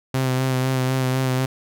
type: tone with vibrato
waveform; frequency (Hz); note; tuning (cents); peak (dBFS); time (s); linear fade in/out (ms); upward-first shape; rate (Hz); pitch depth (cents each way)
sawtooth; 130; C3; -11; -15; 0.14-1.46; 5; sine; 4; 24
effects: none